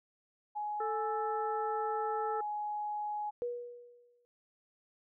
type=tone; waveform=sine; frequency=838 Hz; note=G#5; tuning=15 cents sharp; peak=-34 dBFS; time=0.55-3.31 s; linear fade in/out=20 ms
type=harmonic tone; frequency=440 Hz; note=A4; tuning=in tune; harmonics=1 / 3 / 4; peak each=-36 / -39 / -52 dBFS; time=0.8-2.41 s; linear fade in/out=5 ms
type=tone with exponential decay; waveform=sine; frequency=483 Hz; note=B4; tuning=39 cents flat; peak=-31 dBFS; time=3.42-4.25 s; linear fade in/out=0 ms; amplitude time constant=180 ms
effects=none